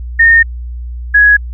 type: tone pair in turn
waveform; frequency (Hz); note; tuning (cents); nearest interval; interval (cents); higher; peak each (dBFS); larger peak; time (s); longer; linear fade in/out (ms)
sine; 1833 / 1670.5; A#6 / G#6; -30 / +10; major second; 160; first; -3; neither; 0.19-0.43 / 1.14-1.37; first; 10
effects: added 60 Hz sine -20 dBFS peak until 1.53 s